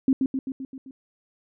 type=tone with echo; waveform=sine; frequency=265.2 Hz; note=C4; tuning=23 cents sharp; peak=-15 dBFS; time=0.08-0.13 s; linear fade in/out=2 ms; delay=130 ms; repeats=6; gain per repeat=-4 dB; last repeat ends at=0.91 s; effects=none